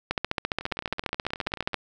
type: two click trains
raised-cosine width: 0.3 ms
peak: -22 / -9 dBFS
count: 22 / 25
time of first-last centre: 0.61-1.733 / 0.11-1.743 s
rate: 18.7 / 14.7 Hz
effects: none